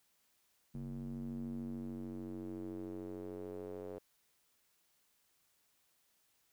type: tone with band-pass filter sweep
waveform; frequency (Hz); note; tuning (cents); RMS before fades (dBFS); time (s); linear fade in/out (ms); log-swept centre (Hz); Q
square; 46.76; F#1; +19; -44; 0.74-3.99; 10; 190 to 470; 3.8
effects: white hiss -75 dBFS RMS until 6.52 s